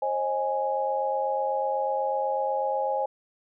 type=chord; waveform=sine; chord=Ab major; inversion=first; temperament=equal with one note detuned; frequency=534.2 / 622.3 / 830.6 Hz; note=C5 / Eb5 / Ab5; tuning=+36 / 0 / 0 cents; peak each=-28 / -32 / -27 dBFS; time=0.02-3.06 s; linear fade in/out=5 ms; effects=none

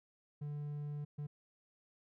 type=tone bursts at uneven times; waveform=triangle; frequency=146.83 Hz; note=D3; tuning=in tune; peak=-37 dBFS; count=2; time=0.41-1.05 / 1.18-1.27 s; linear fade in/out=10 ms; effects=none

